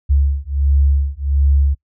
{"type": "beating tone pair", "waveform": "sine", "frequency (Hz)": [69.3, 70.7], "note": ["C#2", "C#2"], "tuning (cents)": [0, 35], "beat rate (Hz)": 1.4, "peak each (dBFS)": -15, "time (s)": [0.09, 1.75], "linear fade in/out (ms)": 20, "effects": ["noise-tail reverb RT60 0.1 s tail -25 dB re dry"]}